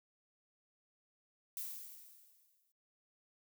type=noise with exponential decay; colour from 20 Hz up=violet; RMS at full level=-41 dBFS; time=1.57-2.72 s; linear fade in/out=1 ms; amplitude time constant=250 ms; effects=noise-tail reverb RT60 0.1 s tail -20 dB re dry